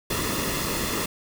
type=noise with comb filter; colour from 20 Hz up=pink; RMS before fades=-27 dBFS; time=0.1-1.06 s; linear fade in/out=5 ms; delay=1.3 ms; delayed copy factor=-0.6; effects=none